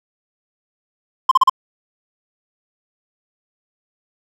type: tone bursts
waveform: triangle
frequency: 1046.5 Hz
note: C6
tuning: in tune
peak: -5 dBFS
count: 4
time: 1.29-1.497 s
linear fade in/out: 5 ms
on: 24 ms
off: 37 ms
effects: none